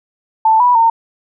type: tone with pitch steps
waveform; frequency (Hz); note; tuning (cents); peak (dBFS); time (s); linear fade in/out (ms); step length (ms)
sine; 884 / 981 / 913; A5 / B5 / A#5; +8 / -12 / -36; -7; 0.45-0.9; 5; 150
effects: none